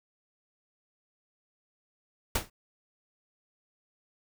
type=noise with exponential decay; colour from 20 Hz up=pink; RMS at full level=-23 dBFS; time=2.35-2.5 s; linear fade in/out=5 ms; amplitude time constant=31 ms; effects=none